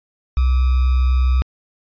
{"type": "tone with sample-and-hold", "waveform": "sine", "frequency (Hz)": 64, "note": "C2", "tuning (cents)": -38, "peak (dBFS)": -12, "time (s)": [0.37, 1.42], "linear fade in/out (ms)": 0, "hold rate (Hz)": 1225, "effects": ["resampled to 11025 Hz"]}